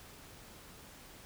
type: silence
effects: pink hiss -54 dBFS RMS until 1.25 s